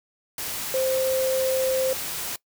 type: tone in noise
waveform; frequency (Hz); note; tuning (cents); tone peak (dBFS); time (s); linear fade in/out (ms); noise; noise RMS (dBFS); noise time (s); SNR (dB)
sine; 523.3; C5; 0; -21; 0.74-1.93; 2; white; -31; 0.38-2.36; +7
effects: noise-tail reverb RT60 0.1 s tail -21 dB re dry